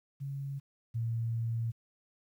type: tone pair in turn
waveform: sine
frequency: 138.59 / 114.94 Hz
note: C#3 / A#2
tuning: 0 / -24 cents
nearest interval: minor third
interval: 324 cents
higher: first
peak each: -35 / -30 dBFS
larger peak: second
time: 0.2-0.6 / 0.94-1.72 s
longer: second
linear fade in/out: 20 ms
effects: 11-bit